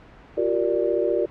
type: chord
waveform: sine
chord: G minor seventh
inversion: third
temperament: equal with one note detuned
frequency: 349.2 / 384.2 / 466.2 / 587.3 Hz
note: F4 / G4 / Bb4 / D5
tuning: 0 / -35 / 0 / 0 cents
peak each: -25 dBFS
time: 0.37-1.26 s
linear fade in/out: 10 ms
effects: pink hiss -47 dBFS RMS until 1.3 s + low-pass 2000 Hz 12 dB/octave